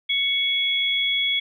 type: tone pair together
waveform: sine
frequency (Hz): 2217 / 3358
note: C#7 / G#7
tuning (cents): 0 / +18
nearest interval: perfect fifth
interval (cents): 718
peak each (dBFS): -24 / -21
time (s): 0.09-1.4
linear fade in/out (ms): 10
effects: none